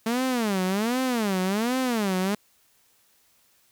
sawtooth tone with vibrato, 219 Hz, A3, 8 cents flat, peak -19 dBFS, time 0.06-2.35 s, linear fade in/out 5 ms, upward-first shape sine, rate 1.3 Hz, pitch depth 300 cents each way, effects white hiss -63 dBFS RMS until 3.71 s

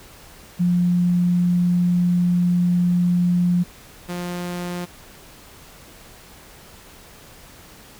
sine / sawtooth tone pair in turn, 176.6 / 176.6 Hz, F3 / F3, +20 / +20 cents, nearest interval unison, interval 0 cents, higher neither, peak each -15 / -22 dBFS, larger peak first, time 0.59-3.64 / 4.08-4.86 s, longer first, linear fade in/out 20 ms, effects pink hiss -45 dBFS RMS until 7.99 s

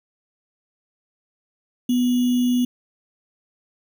sine tone with sample-and-hold, 246.9 Hz, B3, in tune, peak -16 dBFS, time 1.89-2.65 s, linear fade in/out 5 ms, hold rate 3150 Hz, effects none

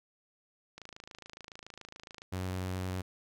click train, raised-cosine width 0.2 ms, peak -29 dBFS, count 40, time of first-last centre 0.78-2.219 s, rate 27.1 Hz
sawtooth tone with vibrato, 92.5 Hz, F#2, in tune, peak -30 dBFS, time 2.32-3.02 s, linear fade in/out 10 ms, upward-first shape sine, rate 9.6 Hz, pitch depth 8 cents each way
effects none

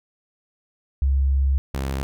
sine / sawtooth tone pair in turn, 68 / 67.37 Hz, C#2 / C#2, -33 / -49 cents, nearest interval unison, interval 16 cents, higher first, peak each -16 / -20 dBFS, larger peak first, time 1.02-1.58 / 1.74-2.03 s, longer first, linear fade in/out 0 ms, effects none

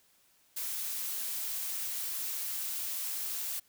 blue noise, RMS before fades -36 dBFS, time 0.56-3.6 s, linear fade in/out 10 ms, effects white hiss -67 dBFS RMS until 3.68 s

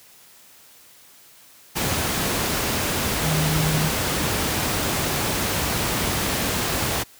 sine tone in noise, 155.56 Hz, D#3, in tune, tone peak -21 dBFS, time 3.23-3.89 s, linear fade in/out 20 ms, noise pink, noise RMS -23 dBFS, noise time 1.75-7.04 s, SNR -1 dB, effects white hiss -50 dBFS RMS until 7.19 s + high-pass 60 Hz 12 dB/octave

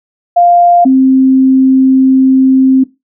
sine tone pair in turn, 698.5 / 263.2 Hz, F5 / C4, 0 / +10 cents, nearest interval octave + perfect fourth, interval 1690 cents, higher first, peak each -3 dBFS, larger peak neither, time 0.36-0.85 / 0.85-2.84 s, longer second, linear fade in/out 10 ms, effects noise-tail reverb RT60 0.2 s tail -17 dB re dry

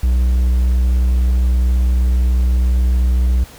triangle tone, 62 Hz, B1, 7 cents sharp, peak -9 dBFS, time 0.03-3.44 s, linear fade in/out 5 ms, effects pink hiss -40 dBFS RMS until 3.58 s

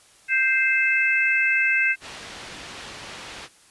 harmonic tone, 523.3 Hz, C5, in tune, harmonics 3 / 4 / 5, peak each -22 / -22 / -22 dBFS, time 0.28-1.96 s, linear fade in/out 50 ms
white low-pass noise, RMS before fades -39 dBFS, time 2-3.49 s, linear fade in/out 50 ms, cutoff 3700 Hz, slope 12 dB/octave
effects white hiss -54 dBFS RMS until 3.7 s + resampled to 24000 Hz

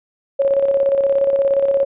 sine tone with tremolo, 552 Hz, C#5, 7 cents flat, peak -11 dBFS, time 0.39-1.85 s, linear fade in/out 10 ms, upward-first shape square, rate 17 Hz, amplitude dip 45%, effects resampled to 8000 Hz

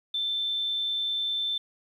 sine tone, 3545 Hz, A7, 12 cents sharp, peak -26 dBFS, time 0.14-1.58 s, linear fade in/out 5 ms, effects 10-bit

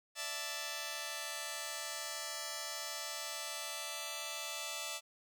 5% pulse chord, D suspended second, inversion none, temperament just, 587.3 / 660.7 / 881 Hz, D5 / E5 / A5, 0 / +4 / +2 cents, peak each -33 / -32 / -33 dBFS, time 0.15-5.01 s, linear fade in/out 50 ms, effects none

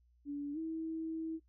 sine tone with pitch glide, 287.4 to 322.6 Hz, D4 to E4, -37 to -37 cents, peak -36 dBFS, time 0.25-1.4 s, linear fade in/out 50 ms, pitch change +200 cents, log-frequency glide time 0.53-0.58 s, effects noise-tail reverb RT60 0.1 s tail -17 dB re dry + added 60 Hz sine -66 dBFS peak until 1.48 s

